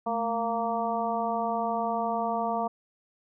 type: harmonic tone with a mistuned harmonic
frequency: 231.4 Hz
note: A#3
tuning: 13 cents flat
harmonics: 1 / 2 / 3 / 4 / 5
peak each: -34 / -35 / -29 / -32 / -35 dBFS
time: 0.06-2.68 s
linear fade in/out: 10 ms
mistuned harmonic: 1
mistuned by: -88 cents
effects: none